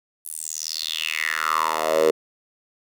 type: tone with high-pass filter sweep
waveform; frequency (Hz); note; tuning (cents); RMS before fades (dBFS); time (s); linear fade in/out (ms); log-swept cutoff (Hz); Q
10% pulse; 79; D#2; +27; -24; 0.25-2.11; 5; 11000 to 440; 5.6
effects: none